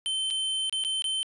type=tone with dropouts; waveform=square; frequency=3088 Hz; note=G7; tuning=27 cents flat; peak=-27 dBFS; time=0.06-1.23 s; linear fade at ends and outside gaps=0 ms; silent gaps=0.303-0.308 / 0.696-0.726 / 0.839-0.848 / 1.021-1.042 s; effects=resampled to 24000 Hz + 11-bit